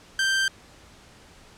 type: tone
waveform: sawtooth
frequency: 1568 Hz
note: G6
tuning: in tune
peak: -17 dBFS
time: 0.19-0.48 s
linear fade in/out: 2 ms
effects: pink hiss -51 dBFS RMS until 1.57 s + low-pass 8000 Hz 12 dB/octave